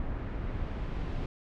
brown noise with low-pass filter sweep, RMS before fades -34 dBFS, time 0-1.26 s, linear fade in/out 2 ms, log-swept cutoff 1800 to 3700 Hz, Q 0.86, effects none

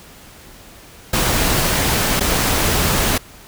pink noise with dropouts, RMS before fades -17 dBFS, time 1.13-3.18 s, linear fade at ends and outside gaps 5 ms, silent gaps 2.197-2.206 s, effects pink hiss -42 dBFS RMS until 3.47 s

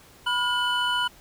triangle tone cluster, 985 / 1432 / 2990 Hz, B5 / F6 / F#7, -5 / +43 / +17 cents, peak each -25 dBFS, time 0.26-1.08 s, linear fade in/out 10 ms, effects pink hiss -52 dBFS RMS until 1.2 s

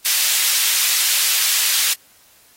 pink high-pass noise, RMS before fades -18 dBFS, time 0.05-1.94 s, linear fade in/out 10 ms, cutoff 2900 Hz, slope 12 dB/octave, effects white hiss -52 dBFS RMS until 2.56 s + AAC 48 kbps

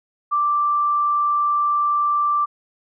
sine tone, 1174.7 Hz, D6, in tune, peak -16 dBFS, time 0.31-2.46 s, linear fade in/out 20 ms, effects none

